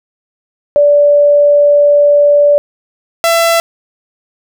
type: tone pair in turn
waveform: sine / sawtooth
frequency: 581 / 670 Hz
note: D5 / E5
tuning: -19 / +28 cents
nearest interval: major second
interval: 247 cents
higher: second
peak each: -4 dBFS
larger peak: neither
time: 0.76-2.58 / 3.24-3.6 s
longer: first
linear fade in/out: 0 ms
effects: none